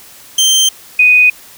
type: tone pair in turn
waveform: 25% pulse / sine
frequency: 3136 / 2489 Hz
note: G7 / D#7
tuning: 0 / 0 cents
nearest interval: major third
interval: 400 cents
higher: first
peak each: -4 dBFS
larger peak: neither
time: 0.38-0.69 / 0.99-1.3 s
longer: neither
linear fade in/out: 5 ms
effects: white hiss -38 dBFS RMS until 1.57 s